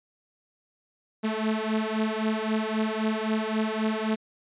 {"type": "beating tone pair", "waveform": "sawtooth", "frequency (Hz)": [216.4, 220.2], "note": ["A3", "A3"], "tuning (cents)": [-29, 2], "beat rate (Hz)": 3.8, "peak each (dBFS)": -24, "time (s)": [1.23, 4.16], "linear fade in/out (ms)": 20, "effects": ["resampled to 8000 Hz"]}